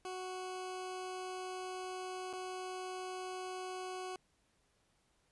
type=tone with dropouts; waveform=20% pulse; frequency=370.1 Hz; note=F#4; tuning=in tune; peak=-36 dBFS; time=0.05-4.16 s; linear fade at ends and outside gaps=1 ms; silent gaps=2.329-2.334 s; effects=pink hiss -75 dBFS RMS until 5.31 s + resampled to 24000 Hz